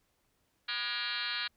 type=tone with frequency modulation; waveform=sine; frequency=2807 Hz; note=F7; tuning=8 cents sharp; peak=-32 dBFS; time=0.68-1.48 s; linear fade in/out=10 ms; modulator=227 Hz; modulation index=6.7; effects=pink hiss -75 dBFS RMS until 1.56 s